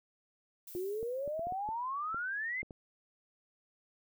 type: noise with exponential decay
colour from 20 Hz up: violet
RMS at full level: -47 dBFS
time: 0.67-1.82 s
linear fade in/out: 5 ms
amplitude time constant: 250 ms
type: exponential sweep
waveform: sine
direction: up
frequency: 349.2 to 2129 Hz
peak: -34 dBFS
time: 0.75-2.62 s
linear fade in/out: 5 ms
type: clicks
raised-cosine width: 2 ms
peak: -33 dBFS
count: 10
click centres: 0.751 / 1.029 / 1.277 / 1.394 / 1.47 / 1.523 / 1.689 / 2.145 / 2.63 / 2.708 s
effects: none